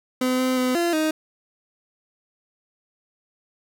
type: tone with pitch steps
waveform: 30% pulse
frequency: 254.8 / 257.1 / 253.6 / 343 / 312.1 Hz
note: C4 / C4 / B3 / F4 / D#4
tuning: -46 / -30 / +46 / -31 / +5 cents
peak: -17 dBFS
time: 0.21-1.11 s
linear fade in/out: 5 ms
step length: 180 ms
effects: none